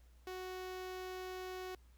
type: tone with notch filter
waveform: sawtooth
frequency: 370 Hz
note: F#4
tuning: in tune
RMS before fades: -45 dBFS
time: 0.27-1.75 s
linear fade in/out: 2 ms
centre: 8900 Hz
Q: 1.6
effects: added 60 Hz sine -60 dBFS peak until 1.97 s + pink hiss -73 dBFS RMS until 1.97 s